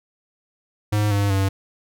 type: tone with pitch steps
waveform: square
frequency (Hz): 104.9 / 100.92 / 97.09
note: G#2 / G#2 / G2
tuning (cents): +18 / -49 / -16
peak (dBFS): -18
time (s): 0.92-1.49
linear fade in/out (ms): 10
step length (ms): 190
effects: none